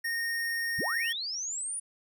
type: tone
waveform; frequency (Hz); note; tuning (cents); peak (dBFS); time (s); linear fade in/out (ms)
square; 1849; A#6; -15; -30; 0.04-1.13; 10
type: linear sweep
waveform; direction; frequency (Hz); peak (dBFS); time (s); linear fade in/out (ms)
sine; up; 31 to 9790; -32; 0.78-1.8; 10
effects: none